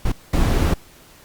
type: noise bursts at uneven times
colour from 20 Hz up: brown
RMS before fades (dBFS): -17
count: 2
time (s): 0.05-0.12 / 0.33-0.74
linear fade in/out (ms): 5
effects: pink hiss -48 dBFS RMS until 1.24 s + Opus 48 kbps